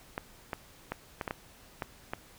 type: clicks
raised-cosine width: 0.5 ms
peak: -18 dBFS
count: 8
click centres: 0.179 / 0.532 / 0.92 / 1.212 / 1.278 / 1.309 / 1.822 / 2.135 s
effects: pink hiss -56 dBFS RMS until 2.38 s